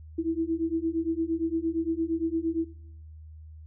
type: beating tone pair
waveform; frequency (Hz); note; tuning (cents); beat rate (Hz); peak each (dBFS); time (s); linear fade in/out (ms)
sine; 323.3 / 332; E4 / E4; -34 / +12; 8.7; -28; 0.18-2.65; 10
effects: noise-tail reverb RT60 0.7 s tail -17 dB re dry + added 78 Hz sine -43 dBFS peak until 3.66 s